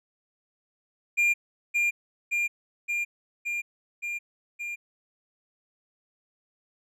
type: tone with echo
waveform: triangle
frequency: 2400 Hz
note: D7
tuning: 37 cents sharp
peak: -18 dBFS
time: 1.17-1.34 s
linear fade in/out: 20 ms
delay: 570 ms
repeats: 6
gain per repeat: -2 dB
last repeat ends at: 4.76 s
effects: none